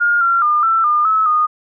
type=tone with pitch steps; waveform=sine; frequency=1418 / 1372 / 1207 / 1335 / 1208 / 1296 / 1230 Hz; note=F6 / F6 / D6 / E6 / D6 / E6 / D#6; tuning=+26 / -31 / +47 / +22 / +48 / -30 / -20 cents; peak=-11 dBFS; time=0-1.47 s; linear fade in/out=20 ms; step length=210 ms; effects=none